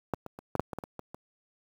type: clicks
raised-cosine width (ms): 1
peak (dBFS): -14 / -25 / -28 / -15 / -10 / -21 / -21 / -26 / -24 / -27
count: 10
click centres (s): 0.137 / 0.263 / 0.389 / 0.553 / 0.596 / 0.732 / 0.786 / 0.838 / 0.993 / 1.145
effects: high-pass 80 Hz 12 dB/octave + 8-bit